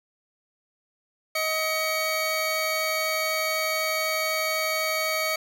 25% pulse tone pair together, 632 / 2252 Hz, D#5 / C#7, +27 / +27 cents, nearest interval octave + minor seventh, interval 2200 cents, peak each -23 dBFS, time 1.35-5.36 s, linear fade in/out 5 ms, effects none

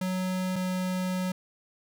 square tone pair in turn, 185 / 184.25 Hz, F#3 / F#3, 0 / -7 cents, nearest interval unison, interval 7 cents, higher first, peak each -28 dBFS, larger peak neither, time 0.01-0.56 / 0.56-1.32 s, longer second, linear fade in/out 5 ms, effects none

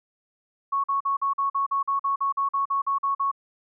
sine tone bursts, 1106 Hz, C#6, 4 cents flat, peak -21 dBFS, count 16, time 0.72-3.315 s, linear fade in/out 10 ms, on 120 ms, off 45 ms, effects none

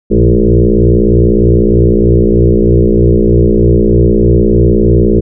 sine tone with frequency modulation, 147.9 Hz, D3, 13 cents sharp, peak -4 dBFS, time 0.1-5.21 s, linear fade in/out 20 ms, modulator 59.8 Hz, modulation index 5, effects none

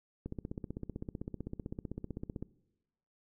click train, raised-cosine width 3 ms, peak -26 dBFS, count 35, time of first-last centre 0.26-2.426 s, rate 15.7 Hz, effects noise-tail reverb RT60 1.0 s tail -22 dB re dry

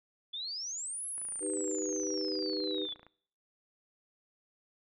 sine exponential two-way sweep, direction up then down, 3416 to 10980 to 3416 Hz, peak -36 dBFS, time 0.33-2.94 s, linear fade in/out 10 ms, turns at 1.06 s
click train, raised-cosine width 0.5 ms, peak -39 dBFS, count 54, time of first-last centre 1.18-3.066 s, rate 28.1 Hz
sine chord, Eb augmented, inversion none, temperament equal, 311.1 / 392 / 493.9 Hz, Eb4 / G4 / B4, 0 / 0 / 0 cents, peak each -37 / -37 / -38 dBFS, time 1.4-2.88 s, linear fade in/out 50 ms
effects noise-tail reverb RT60 0.6 s tail -23 dB re dry

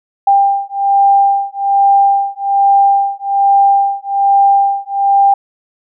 sine beating tone pair, 794 / 795.2 Hz, G5 / G5, +22 / +25 cents, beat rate 1.2 Hz, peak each -11 dBFS, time 0.27-5.34 s, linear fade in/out 5 ms, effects none

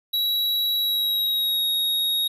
square tone with pitch glide, 3890 to 3764 Hz, B7 to A#7, -27 to +16 cents, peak -21 dBFS, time 0.13-2.28 s, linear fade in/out 10 ms, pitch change -57 cents, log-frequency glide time 0.79-1.65 s, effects none

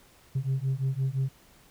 sine beating tone pair, 130.81 / 136.61 Hz, C3 / C#3, 0 / -25 cents, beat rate 5.8 Hz, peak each -27 dBFS, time 0.35-1.29 s, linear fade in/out 10 ms, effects tanh soft clip ceiling -22 dBFS + pink hiss -58 dBFS RMS until 1.7 s

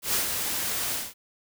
white noise with ADSR envelope, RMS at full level -24 dBFS, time 0.02-1.14 s, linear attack 120 ms, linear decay 110 ms, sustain -5 dB, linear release 200 ms, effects none

